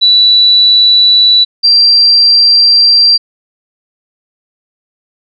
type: tone pair in turn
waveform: sine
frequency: 3951 / 4719 Hz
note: B7 / D8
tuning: 0 / +7 cents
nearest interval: minor third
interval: 307 cents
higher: second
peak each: -3 dBFS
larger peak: neither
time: 0.01-1.45 / 1.63-3.18 s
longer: second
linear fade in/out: 20 ms
effects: none